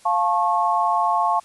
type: chord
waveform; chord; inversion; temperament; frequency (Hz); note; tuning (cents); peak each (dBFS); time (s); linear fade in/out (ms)
sine; F augmented; none; just; 698.5 / 873.1 / 1091.3; F5 / A5 / C#6; 0 / -14 / -27; -22 / -21 / -21; 0.05-1.4; 10
effects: white hiss -51 dBFS RMS until 1.44 s + resampled to 24000 Hz